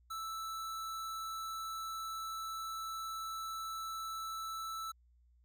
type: tone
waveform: square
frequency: 1318.5 Hz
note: E6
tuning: in tune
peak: -40 dBFS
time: 0.1-4.92 s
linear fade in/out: 10 ms
effects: added 60 Hz sine -64 dBFS peak until 5.44 s